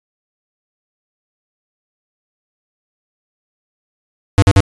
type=tone bursts; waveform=square; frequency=98 Hz; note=G2; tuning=in tune; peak=-6 dBFS; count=3; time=4.38-4.604 s; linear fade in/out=0 ms; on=42 ms; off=49 ms; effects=resampled to 22050 Hz